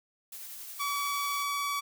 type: noise with tremolo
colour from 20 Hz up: blue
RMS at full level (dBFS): -42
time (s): 0.32-1.43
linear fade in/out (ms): 5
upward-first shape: triangle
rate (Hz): 11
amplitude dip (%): 30
type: tone with vibrato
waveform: sawtooth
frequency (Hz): 1139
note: C#6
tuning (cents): +47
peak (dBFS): -26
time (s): 0.79-1.81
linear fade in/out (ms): 20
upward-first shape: square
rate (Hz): 20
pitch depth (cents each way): 15
effects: none